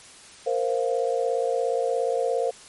sine chord, Bb suspended second, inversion none, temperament equal, 466.2 / 523.3 / 698.5 Hz, Bb4 / C5 / F5, 0 / 0 / 0 cents, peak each -25 / -25 / -29 dBFS, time 0.46-2.51 s, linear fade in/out 10 ms, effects white hiss -47 dBFS RMS until 2.68 s + MP3 48 kbps

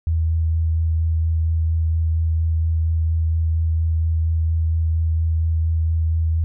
sine tone with vibrato, 81 Hz, E2, 30 cents flat, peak -16 dBFS, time 0.07-6.44 s, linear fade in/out 0 ms, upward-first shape sine, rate 4.3 Hz, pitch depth 12 cents each way, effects none

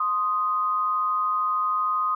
sine tone pair together, 1046.5 / 1244.5 Hz, C6 / D#6, 0 / 0 cents, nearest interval minor third, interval 300 cents, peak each -28 / -22 dBFS, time 0-2.15 s, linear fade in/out 5 ms, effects none

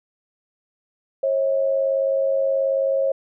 sine tone pair together, 542.3 / 641 Hz, C#5 / E5, -38 / -49 cents, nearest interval minor third, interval 289 cents, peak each -18 / -26 dBFS, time 1.23-3.12 s, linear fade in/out 5 ms, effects none

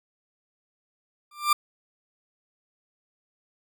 40% pulse tone with exponential growth, 1187 Hz, D6, 18 cents sharp, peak -14 dBFS, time 1.31-1.53 s, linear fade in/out 5 ms, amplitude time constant 47 ms, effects none

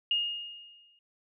sine tone with exponential decay, 2847 Hz, F7, 33 cents sharp, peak -23 dBFS, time 0.11-0.99 s, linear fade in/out 2 ms, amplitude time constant 190 ms, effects none

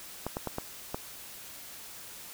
clicks, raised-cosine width 1 ms, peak -18 dBFS, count 5, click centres 0.266 / 0.369 / 0.473 / 0.584 / 0.945 s, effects white hiss -46 dBFS RMS until 2.33 s

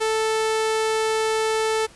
sawtooth tone, 440 Hz, A4, in tune, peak -16 dBFS, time 0-1.87 s, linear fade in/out 20 ms, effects pink hiss -49 dBFS RMS until 1.95 s + resampled to 24000 Hz

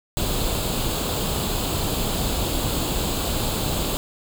pink noise with comb filter, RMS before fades -24 dBFS, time 0.17-3.97 s, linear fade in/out 0 ms, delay 0.26 ms, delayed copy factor +0.65, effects none

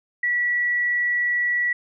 sine tone, 1943 Hz, B6, 29 cents flat, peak -19 dBFS, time 0.23-1.73 s, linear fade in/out 5 ms, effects none

